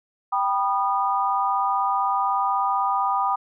sine chord, G augmented, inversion none, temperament just, 784 / 980 / 1225 Hz, G5 / B5 / D#6, 0 / -14 / -27 cents, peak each -24 dBFS, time 0.32-3.36 s, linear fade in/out 10 ms, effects none

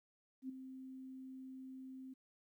sine tone with ADSR envelope, 261.6 Hz, C4, in tune, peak -39 dBFS, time 0.42-2.14 s, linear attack 73 ms, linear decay 8 ms, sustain -9 dB, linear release 12 ms, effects 13-bit

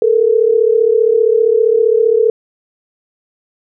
sine tone pair together, 434 / 469.2 Hz, A4 / A#4, -24 / +11 cents, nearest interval minor second, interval 135 cents, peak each -11 dBFS, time 0.02-2.3 s, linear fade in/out 2 ms, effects none

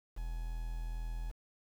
triangle tone with quantisation, 41.1 Hz, E1, 4 cents flat, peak -34 dBFS, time 0.16-1.32 s, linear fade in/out 20 ms, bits 9, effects none

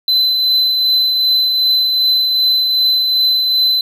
triangle tone with tremolo, 4037 Hz, B7, 37 cents sharp, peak -8 dBFS, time 0.08-3.81 s, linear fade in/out 2 ms, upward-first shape triangle, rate 2.6 Hz, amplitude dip 35%, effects none

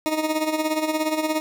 20% pulse tone with tremolo, 311.4 Hz, D#4, 2 cents sharp, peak -14 dBFS, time 0.06-1.4 s, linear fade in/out 0 ms, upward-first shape sine, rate 17 Hz, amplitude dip 65%, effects none

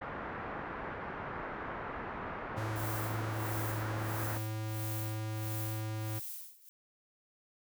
white low-pass noise, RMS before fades -41 dBFS, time 0.01-4.38 s, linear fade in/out 10 ms, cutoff 1600 Hz, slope 24 dB/octave
square tone, 108.9 Hz, A2, 17 cents flat, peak -36 dBFS, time 2.56-6.2 s, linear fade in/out 20 ms
violet noise with tremolo, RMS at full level -42 dBFS, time 2.76-6.69 s, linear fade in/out 0 ms, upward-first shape sine, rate 1.5 Hz, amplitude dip 90%
effects none

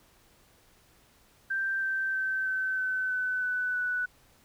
sine tone with pitch steps, 1570 / 1557.4 / 1544.8 / 1532.4 / 1520 / 1507.8 / 1495.6 / 1483.6 Hz, G6 / G6 / G6 / G6 / F#6 / F#6 / F#6 / F#6, +2 / -12 / -26 / -40 / +46 / +32 / +18 / +4 cents, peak -27 dBFS, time 1.5-4.06 s, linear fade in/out 10 ms, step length 320 ms, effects pink hiss -62 dBFS RMS until 4.44 s

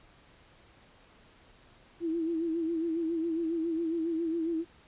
sine tone with vibrato, 329.6 Hz, E4, in tune, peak -28 dBFS, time 2-4.65 s, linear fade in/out 50 ms, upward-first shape sine, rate 7.3 Hz, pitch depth 63 cents each way, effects pink hiss -59 dBFS RMS until 4.87 s + resampled to 8000 Hz

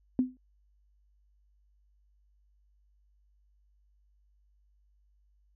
sine tone with exponential decay, 254.6 Hz, C4, 47 cents flat, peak -19 dBFS, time 0.19-0.37 s, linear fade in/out 1 ms, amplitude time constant 37 ms, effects added 50 Hz sine -64 dBFS peak until 5.55 s

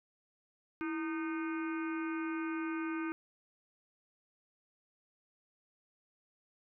harmonic tone with a mistuned harmonic, 307.1 Hz, D#4, 23 cents flat, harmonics 1 / 3 / 4 / 5 / 6 / 7 / 8 / 9, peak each -35 / -49 / -45 / -45 / -59 / -50 / -50 / -62 dBFS, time 0.81-3.12 s, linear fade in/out 0 ms, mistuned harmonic 1, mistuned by +100 cents, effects none

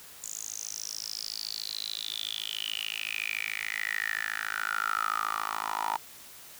10% pulse tone with high-pass filter sweep, 53.7 Hz, A1, 41 cents flat, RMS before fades -34 dBFS, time 0.22-5.97 s, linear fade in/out 10 ms, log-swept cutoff 7100 to 930 Hz, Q 9.7, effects white hiss -49 dBFS RMS until 6.59 s

